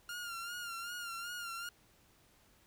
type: tone with vibrato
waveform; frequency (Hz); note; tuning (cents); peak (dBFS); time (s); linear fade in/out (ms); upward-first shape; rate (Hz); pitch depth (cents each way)
sawtooth; 1401; F6; +5; -37; 0.09-1.69; 2; sine; 2.6; 54
effects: pink hiss -67 dBFS RMS until 2.66 s